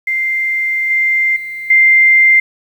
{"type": "tone with level steps", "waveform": "sine", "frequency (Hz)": 2093, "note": "C7", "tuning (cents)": 0, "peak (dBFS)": [-13, -10, -22, -5], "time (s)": [0.07, 2.4], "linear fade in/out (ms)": 5, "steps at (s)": [0.9, 1.36, 1.7], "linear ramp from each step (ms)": 5, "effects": ["7-bit"]}